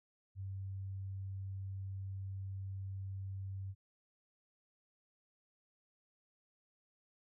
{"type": "tone", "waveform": "sine", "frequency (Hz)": 96.6, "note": "G2", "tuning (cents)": -25, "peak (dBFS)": -40, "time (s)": [0.35, 3.75], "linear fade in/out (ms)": 50, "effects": []}